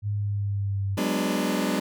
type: tone with pitch glide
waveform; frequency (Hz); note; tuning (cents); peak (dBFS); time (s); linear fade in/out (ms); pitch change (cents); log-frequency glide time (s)
sine; 103.1 to 98.33; G#2 to G2; -12 to +6; -24; 0.02-0.99; 50; -82; 0.13-0.86
type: chord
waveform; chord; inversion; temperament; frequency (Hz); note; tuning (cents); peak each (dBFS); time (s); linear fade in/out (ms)
sawtooth; G# half-diminished seventh; third; just; 186.89 / 207.7 / 249.2 / 299; F#3 / G#3 / B3 / D4; +18 / 0 / +16 / +31; -25; 0.97-1.8; 10
effects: none